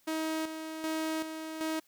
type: tone with tremolo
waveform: sawtooth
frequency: 317.2 Hz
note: D#4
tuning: 33 cents sharp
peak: -27 dBFS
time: 0.07-1.8 s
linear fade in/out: 10 ms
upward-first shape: square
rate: 1.3 Hz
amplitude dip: 55%
effects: white hiss -67 dBFS RMS until 1.87 s